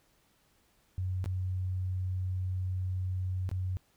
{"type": "tone with dropouts", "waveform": "sine", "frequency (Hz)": 92.5, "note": "F#2", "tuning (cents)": 0, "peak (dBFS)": -30, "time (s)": [0.98, 3.77], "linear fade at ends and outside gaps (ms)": 0, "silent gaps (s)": [[1.242, 1.259], [3.491, 3.514]], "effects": ["pink hiss -69 dBFS RMS until 3.96 s"]}